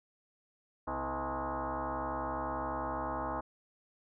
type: tone with frequency modulation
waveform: sine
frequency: 129.2 Hz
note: C3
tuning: 21 cents flat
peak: -33 dBFS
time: 0.87-3.41 s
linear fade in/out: 10 ms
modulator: 190 Hz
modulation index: 6
effects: none